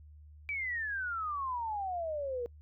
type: exponential sweep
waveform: sine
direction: down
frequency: 2334 to 469.3 Hz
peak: -33 dBFS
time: 0.49-2.46 s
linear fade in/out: 0 ms
effects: noise-tail reverb RT60 0.1 s tail -25 dB re dry + added 75 Hz sine -51 dBFS peak until 2.61 s